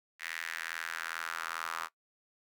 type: tone with high-pass filter sweep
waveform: sawtooth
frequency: 82.41 Hz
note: E2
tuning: in tune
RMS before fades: -39 dBFS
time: 0.19-1.89 s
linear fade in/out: 50 ms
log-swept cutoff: 1900 to 1200 Hz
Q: 3.6
effects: noise-tail reverb RT60 0.1 s tail -19 dB re dry